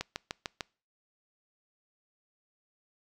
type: click train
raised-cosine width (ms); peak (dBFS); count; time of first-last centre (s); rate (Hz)
0.2; -16; 5; 0.01-0.608; 6.69
effects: noise-tail reverb RT60 0.4 s tail -25 dB re dry